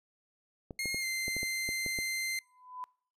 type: clicks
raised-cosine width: 2 ms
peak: -27 dBFS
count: 9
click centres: 0.708 / 0.857 / 0.945 / 1.281 / 1.366 / 1.431 / 1.69 / 1.863 / 1.988 s
type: tone with pitch glide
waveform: sawtooth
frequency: 2138 to 2082 Hz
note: C7 to C7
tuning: +37 to -9 cents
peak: -29 dBFS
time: 0.79-2.39 s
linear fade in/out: 2 ms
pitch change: -46 cents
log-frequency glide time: 1-1.05 s
type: tone with exponential growth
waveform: sine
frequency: 1003 Hz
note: B5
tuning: 26 cents sharp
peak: -35 dBFS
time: 2.41-2.84 s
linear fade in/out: 0 ms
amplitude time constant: 92 ms
effects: noise-tail reverb RT60 0.5 s tail -25 dB re dry + resampled to 32000 Hz